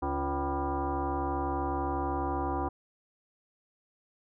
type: tone with frequency modulation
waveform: sine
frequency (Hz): 350.5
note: F4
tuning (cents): +6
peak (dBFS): -28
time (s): 0.02-2.69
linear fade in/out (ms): 10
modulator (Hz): 211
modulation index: 3.5
effects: none